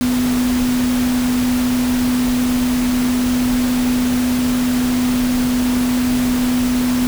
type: tone in noise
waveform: sine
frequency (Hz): 248.8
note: B3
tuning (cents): +13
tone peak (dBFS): -14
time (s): 0.01-7.07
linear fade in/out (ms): 0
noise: pink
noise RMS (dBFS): -25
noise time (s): 0.01-7.07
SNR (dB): +8
effects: none